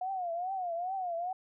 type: tone with vibrato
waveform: sine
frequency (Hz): 721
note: F#5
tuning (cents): -45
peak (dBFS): -32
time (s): 0.01-1.33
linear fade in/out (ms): 5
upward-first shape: triangle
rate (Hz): 2.4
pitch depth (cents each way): 150
effects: none